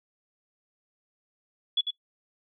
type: tone with echo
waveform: sine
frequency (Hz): 3400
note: G#7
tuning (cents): +40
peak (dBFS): -21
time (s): 1.77-1.81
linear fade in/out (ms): 5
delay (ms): 97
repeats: 1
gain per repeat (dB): -6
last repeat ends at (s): 1.907
effects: noise-tail reverb RT60 0.1 s tail -21 dB re dry